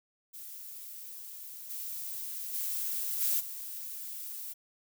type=noise with level steps; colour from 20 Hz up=violet; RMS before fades=-45 / -39 / -34 / -29 / -41 dBFS; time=0.33-4.54 s; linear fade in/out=20 ms; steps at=1.69 / 2.53 / 3.2 / 3.39 s; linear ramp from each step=20 ms; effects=none